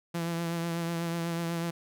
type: tone with vibrato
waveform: sawtooth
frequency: 168.5 Hz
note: E3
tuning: 38 cents sharp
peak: -26 dBFS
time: 0.14-1.71 s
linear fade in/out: 10 ms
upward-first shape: triangle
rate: 8.1 Hz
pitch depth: 32 cents each way
effects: none